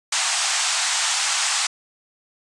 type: band-pass noise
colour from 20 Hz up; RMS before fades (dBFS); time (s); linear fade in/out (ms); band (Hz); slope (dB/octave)
white; -22; 0.12-1.67; 5; 710 to 8600; 48
effects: resampled to 24000 Hz